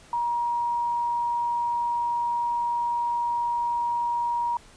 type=tone; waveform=sine; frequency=950 Hz; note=A#5; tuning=33 cents sharp; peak=-23 dBFS; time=0.13-4.57 s; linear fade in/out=2 ms; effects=pink hiss -52 dBFS RMS until 4.76 s + resampled to 22050 Hz